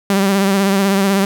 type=tone with vibrato; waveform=sawtooth; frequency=196.2 Hz; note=G3; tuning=2 cents sharp; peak=-8 dBFS; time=0.1-1.25 s; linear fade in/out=2 ms; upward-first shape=sine; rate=16 Hz; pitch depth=41 cents each way; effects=8-bit